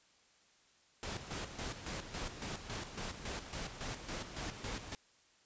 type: noise with tremolo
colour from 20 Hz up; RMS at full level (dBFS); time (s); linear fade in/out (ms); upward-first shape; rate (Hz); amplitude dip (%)
pink; -41; 1.03-4.95; 0; square; 3.6; 60
effects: white hiss -68 dBFS RMS until 5.45 s + resampled to 16000 Hz